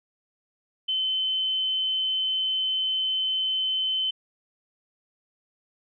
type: tone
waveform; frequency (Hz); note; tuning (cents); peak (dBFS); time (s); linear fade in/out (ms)
sine; 3061; G7; -42; -23; 0.88-4.11; 10
effects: none